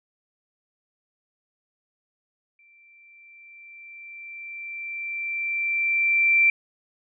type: tone with exponential growth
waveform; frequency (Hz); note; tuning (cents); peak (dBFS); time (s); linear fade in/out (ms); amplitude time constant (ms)
sine; 2349; D7; 0; -14; 2.59-6.5; 2; 850
effects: none